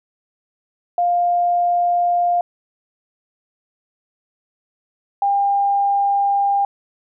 sine tone pair in turn, 702 / 800.6 Hz, F5 / G5, +9 / +36 cents, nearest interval major second, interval 227 cents, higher second, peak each -14 dBFS, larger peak neither, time 0.98-2.41 / 5.22-6.65 s, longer neither, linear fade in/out 2 ms, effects none

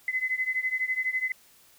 sine beating tone pair, 2029 / 2041 Hz, B6 / C7, +46 / -44 cents, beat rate 12 Hz, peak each -28 / -30 dBFS, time 0.08-1.32 s, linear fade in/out 2 ms, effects white hiss -58 dBFS RMS until 1.78 s

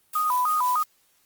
blue noise with tremolo, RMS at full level -34 dBFS, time 0.13-0.84 s, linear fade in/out 5 ms, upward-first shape sine, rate 5.8 Hz, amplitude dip 40%
sine tone with vibrato, 1112 Hz, C#6, 5 cents sharp, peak -20 dBFS, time 0.15-0.83 s, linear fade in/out 5 ms, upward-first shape square, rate 3.3 Hz, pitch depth 190 cents each way
effects white hiss -64 dBFS RMS until 1.25 s + Opus 32 kbps

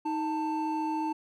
triangle tone pair together, 314.2 / 888.7 Hz, D#4 / A5, +17 / +17 cents, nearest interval octave + tritone, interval 1800 cents, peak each -29 / -29 dBFS, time 0.05-1.13 s, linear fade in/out 10 ms, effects none

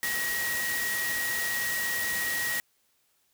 sine tone in noise, 1900 Hz, A#6, 33 cents sharp, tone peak -29 dBFS, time 0.03-2.6 s, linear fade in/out 0 ms, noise white, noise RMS -33 dBFS, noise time 0.03-2.6 s, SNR +1 dB, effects white hiss -70 dBFS RMS until 3.33 s

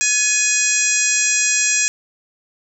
harmonic tone with a mistuned harmonic, 830.6 Hz, G#5, in tune, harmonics 2 / 3 / 4 / 5 / 6 / 7 / 8 / 9, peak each -25 / -21 / -31 / -30 / -30 / -22 / -21 / -19 dBFS, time 0.01-1.88 s, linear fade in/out 0 ms, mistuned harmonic 2, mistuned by +44 cents, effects none

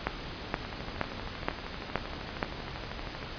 two click trains, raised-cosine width 0.5 ms, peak -23 / -11 dBFS, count 34 / 6, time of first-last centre 0.65-3.228 / 0.07-2.428 s, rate 12.8 / 2.12 Hz, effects pink hiss -40 dBFS RMS until 3.38 s + resampled to 11025 Hz

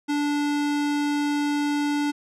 square tone with low-pass filter, 291.5 Hz, D4, 13 cents flat, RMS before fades -24 dBFS, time 0.08-2.12 s, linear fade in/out 20 ms, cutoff 8600 Hz, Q 0.6, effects none

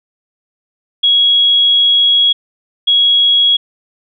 sine tone pair in turn, 3322 / 3322 Hz, G#7 / G#7, 0 / 0 cents, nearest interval unison, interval 0 cents, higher neither, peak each -7 dBFS, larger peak neither, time 1.03-2.33 / 2.87-3.57 s, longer first, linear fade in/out 10 ms, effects none

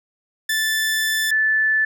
sawtooth / sine tone pair in turn, 1757 / 1749 Hz, A6 / A6, -3 / -11 cents, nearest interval unison, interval 8 cents, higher first, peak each -15 dBFS, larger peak neither, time 0.49-1.31 / 1.31-1.85 s, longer first, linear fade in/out 5 ms, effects none

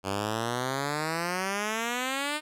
5% pulse exponential sweep, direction up, 94.7 to 307.6 Hz, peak -17 dBFS, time 0.03-2.41 s, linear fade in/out 50 ms, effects low-pass 12000 Hz 12 dB/octave

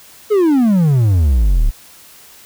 triangle exponential sweep, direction down, 440 to 32.7 Hz, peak -7 dBFS, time 0.3-1.71 s, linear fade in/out 20 ms, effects white hiss -42 dBFS RMS until 2.45 s

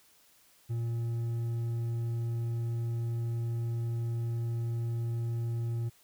triangle tone with hard clipping, 116.54 Hz, A#2, in tune, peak -31 dBFS, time 0.69-5.9 s, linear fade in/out 20 ms, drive 7 dB, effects white hiss -63 dBFS RMS until 6.03 s

